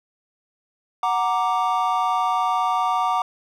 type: chord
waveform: triangle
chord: Gb augmented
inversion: none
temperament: equal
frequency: 740 / 932.3 / 1174.7 Hz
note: Gb5 / Bb5 / D6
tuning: 0 / 0 / 0 cents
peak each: -21 / -22 / -21 dBFS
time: 1.03-3.22 s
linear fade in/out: 2 ms
effects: none